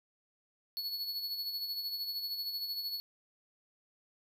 square tone with tremolo, 4400 Hz, C#8, 14 cents flat, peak -34 dBFS, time 0.77-3 s, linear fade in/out 0 ms, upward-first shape sine, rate 13 Hz, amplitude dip 50%, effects none

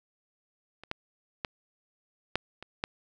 clicks, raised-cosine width 0.3 ms, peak -29 / -16 / -15 / -10 / -26 / -13 dBFS, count 6, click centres 0.836 / 0.914 / 1.448 / 2.356 / 2.626 / 2.839 s, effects none

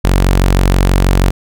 sawtooth tone, 46.25 Hz, F#1, in tune, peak -4 dBFS, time 0.04-1.31 s, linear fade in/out 10 ms, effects none

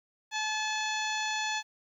harmonic tone, 862 Hz, A5, 36 cents flat, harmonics 1 / 2 / 3 / 4 / 5 / 6 / 7 / 8, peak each -34 / -35 / -37 / -38 / -40 / -50 / -42 / -44 dBFS, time 0.31-1.63 s, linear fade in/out 50 ms, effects 11-bit

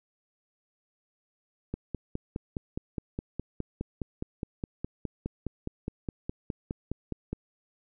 click train, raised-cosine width 3 ms, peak -19 dBFS, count 28, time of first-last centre 1.74-7.33 s, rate 4.83 Hz, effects none

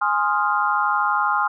sine chord, F minor seventh, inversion first, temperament equal, 830.6 / 1046.5 / 1244.5 / 1396.9 Hz, Ab5 / C6 / Eb6 / F6, 0 / 0 / 0 / 0 cents, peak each -23 dBFS, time 0.01-1.48 s, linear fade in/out 10 ms, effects none

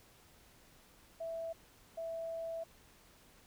sine tone bursts at uneven times, 659.3 Hz, E5, in tune, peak -38 dBFS, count 2, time 1.2-1.53 / 1.97-2.64 s, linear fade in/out 10 ms, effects pink hiss -63 dBFS RMS until 3.46 s

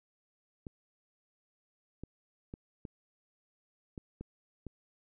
clicks, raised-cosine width 3 ms, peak -29 dBFS, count 7, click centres 0.668 / 2.036 / 2.539 / 2.852 / 3.978 / 4.21 / 4.667 s, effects none

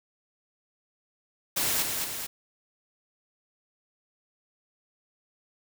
white noise with echo, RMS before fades -27 dBFS, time 1.56-1.83 s, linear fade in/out 10 ms, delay 220 ms, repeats 2, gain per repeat -4 dB, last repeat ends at 2.27 s, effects none

